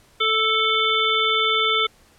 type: harmonic tone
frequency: 440 Hz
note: A4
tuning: in tune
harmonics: 1 / 3 / 5 / 7 / 8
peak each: -26 / -22 / -24 / -26 / -22 dBFS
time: 0.2-1.87 s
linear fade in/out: 10 ms
effects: pink hiss -55 dBFS RMS until 2.18 s + low-pass 12000 Hz 12 dB/octave